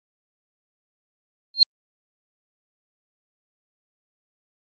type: tone with exponential growth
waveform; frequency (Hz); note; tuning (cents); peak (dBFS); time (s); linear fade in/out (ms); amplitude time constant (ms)
sine; 4200; C8; +6; -5; 1.54-1.63; 2; 18
effects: Opus 32 kbps